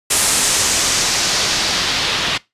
white noise with low-pass filter sweep, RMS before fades -17 dBFS, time 0.1-2.38 s, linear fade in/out 10 ms, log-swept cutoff 9500 to 3500 Hz, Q 1.5, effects noise-tail reverb RT60 0.2 s tail -21 dB re dry + resampled to 32000 Hz

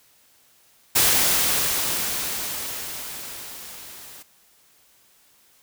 white noise with level ramp, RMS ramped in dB -17 to -43 dBFS, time 0.95-4.23 s, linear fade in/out 10 ms, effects white hiss -58 dBFS RMS until 5.62 s

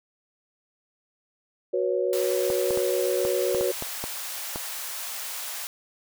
sine chord, F# suspended fourth, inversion none, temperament equal with one note detuned, 370 / 486.5 / 554.4 Hz, F#4 / B4 / C#5, 0 / -26 / 0 cents, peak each -26 / -27 / -27 dBFS, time 1.73-3.72 s, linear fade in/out 10 ms
white high-pass noise, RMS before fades -34 dBFS, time 2.13-5.67 s, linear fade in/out 0 ms, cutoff 580 Hz, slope 24 dB/octave
clicks, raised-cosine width 1 ms, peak -17 dBFS, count 9, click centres 2.502 / 2.707 / 2.774 / 3.251 / 3.548 / 3.61 / 3.824 / 4.04 / 4.559 s
effects none

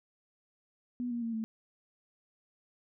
sine tone with pitch steps, 245.1 / 237.2 / 229.5 / 222 Hz, B3 / A#3 / A#3 / A3, -13 / +30 / -27 / +16 cents, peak -32 dBFS, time 1-1.44 s, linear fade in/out 0 ms, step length 110 ms, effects none

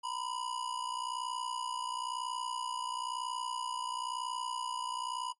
square ring-modulated tone, 978 Hz, B5, 17 cents flat, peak -33 dBFS, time 0.03-5.33 s, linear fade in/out 20 ms, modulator 30.5 Hz, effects noise-tail reverb RT60 0.1 s tail -17 dB re dry + MP3 48 kbps

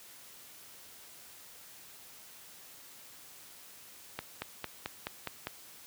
accelerating click train, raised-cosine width 0.3 ms, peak -19 dBFS, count 7, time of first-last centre 4.19-5.471 s, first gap 230 ms, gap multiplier 0.97, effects white hiss -53 dBFS RMS until 5.86 s + high-pass 60 Hz 12 dB/octave

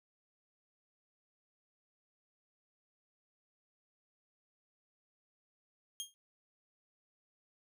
20% pulse tone with exponential decay, 3231 Hz, G#7, 48 cents flat, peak -30 dBFS, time 6-6.14 s, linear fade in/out 0 ms, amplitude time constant 30 ms, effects none

